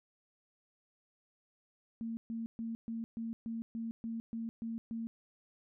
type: tone bursts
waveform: sine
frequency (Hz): 227.9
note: A#3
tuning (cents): -39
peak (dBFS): -36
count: 11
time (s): 2.01-5.07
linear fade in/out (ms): 0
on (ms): 160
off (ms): 130
effects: none